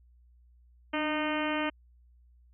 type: harmonic tone with a mistuned harmonic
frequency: 306.8 Hz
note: D#4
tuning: 24 cents flat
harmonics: 1 / 2 / 3 / 4 / 5 / 6 / 7 / 8 / 9 / 10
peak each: -32 / -35 / -37 / -38 / -39 / -40 / -40 / -41 / -42 / -42 dBFS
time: 0.93-1.7 s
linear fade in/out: 10 ms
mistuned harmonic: 1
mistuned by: -47 cents
effects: added 60 Hz sine -57 dBFS peak until 2.53 s